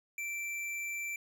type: tone with tanh clipping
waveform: sine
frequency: 2342 Hz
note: D7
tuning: 5 cents flat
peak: -37 dBFS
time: 0.18-1.16 s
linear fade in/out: 2 ms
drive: 16 dB
effects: none